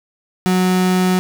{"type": "tone", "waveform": "35% pulse", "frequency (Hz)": 183.9, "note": "F#3", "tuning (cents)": -10, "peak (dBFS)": -11, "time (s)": [0.46, 1.19], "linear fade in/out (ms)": 0, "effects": []}